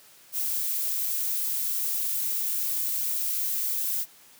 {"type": "noise", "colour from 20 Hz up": "violet", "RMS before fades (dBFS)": -28, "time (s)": [0.32, 4.06], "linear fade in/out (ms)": 50, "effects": ["white hiss -54 dBFS RMS until 4.39 s", "high-pass 100 Hz 12 dB/octave"]}